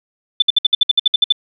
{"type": "tone bursts", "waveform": "sine", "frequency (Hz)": 3520, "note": "A7", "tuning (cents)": 0, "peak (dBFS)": -7, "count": 12, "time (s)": [0.4, 1.324], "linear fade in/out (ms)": 5, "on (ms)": 22, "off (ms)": 60, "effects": []}